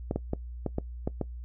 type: clicks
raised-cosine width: 2 ms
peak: -15 dBFS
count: 7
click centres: 0.111 / 0.16 / 0.334 / 0.663 / 0.784 / 1.075 / 1.213 s
effects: noise-tail reverb RT60 0.1 s tail -20 dB re dry + added 60 Hz sine -37 dBFS peak until 1.44 s